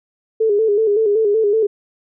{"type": "tone with vibrato", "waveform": "sine", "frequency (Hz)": 425.7, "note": "G#4", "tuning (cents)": 43, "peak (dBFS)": -12, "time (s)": [0.4, 1.67], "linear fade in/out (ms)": 10, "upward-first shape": "square", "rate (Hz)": 5.3, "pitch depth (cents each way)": 70, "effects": []}